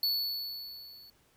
square tone with level ramp, 4435 Hz, C#8, in tune, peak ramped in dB -26 to -52 dBFS, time 0.03-1.1 s, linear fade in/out 2 ms, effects pink hiss -67 dBFS RMS until 1.36 s

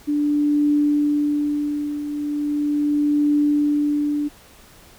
sine tone with tremolo, 293.7 Hz, D4, in tune, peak -14 dBFS, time 0.07-4.29 s, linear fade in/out 20 ms, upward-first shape triangle, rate 0.38 Hz, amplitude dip 70%, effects pink hiss -48 dBFS RMS until 4.98 s

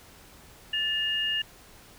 sine tone pair together, 1751 / 2840 Hz, A6 / F7, -9 / +28 cents, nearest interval minor sixth, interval 837 cents, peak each -32 / -26 dBFS, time 0.73-1.42 s, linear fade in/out 5 ms, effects pink hiss -52 dBFS RMS until 1.98 s

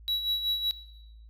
triangle tone with tremolo, 3900 Hz, B7, 23 cents flat, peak -23 dBFS, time 0.08-0.71 s, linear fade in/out 0 ms, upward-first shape sine, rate 5.3 Hz, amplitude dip 70%, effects noise-tail reverb RT60 0.9 s tail -17 dB re dry + added 55 Hz sine -47 dBFS peak until 1.29 s

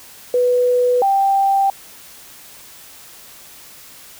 sine tone pair in turn, 493.9 / 785.5 Hz, B4 / G5, 0 / +3 cents, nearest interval minor sixth, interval 803 cents, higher second, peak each -12 dBFS, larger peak neither, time 0.34-1.02 / 1.02-1.7 s, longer neither, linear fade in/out 2 ms, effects white hiss -41 dBFS RMS until 4.19 s

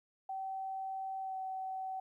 sine tone with pitch glide, 768 to 759.6 Hz, G5 to F#5, -36 to +45 cents, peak -37 dBFS, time 0.29-2 s, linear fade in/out 5 ms, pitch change -19 cents, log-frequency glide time 1.21-1.36 s, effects 13-bit

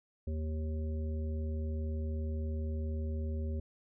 harmonic tone, 78.1 Hz, D#2, 7 cents sharp, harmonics 1 / 3 / 5 / 7, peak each -33 / -43 / -47 / -50 dBFS, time 0.27-3.6 s, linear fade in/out 5 ms, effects none

